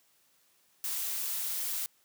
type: noise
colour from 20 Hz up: blue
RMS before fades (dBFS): -34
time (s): 0.84-1.86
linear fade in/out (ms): 0
effects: white hiss -68 dBFS RMS until 2.04 s + high-pass 100 Hz 12 dB/octave